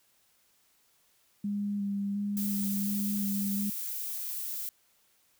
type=tone with vibrato; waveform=sine; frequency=202 Hz; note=G#3; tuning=48 cents flat; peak=-29 dBFS; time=1.44-3.7 s; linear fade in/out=5 ms; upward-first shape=square; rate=1.4 Hz; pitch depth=15 cents each way
type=noise; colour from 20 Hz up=violet; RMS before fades=-36 dBFS; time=2.37-4.69 s; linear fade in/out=0 ms
effects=white hiss -68 dBFS RMS until 5.39 s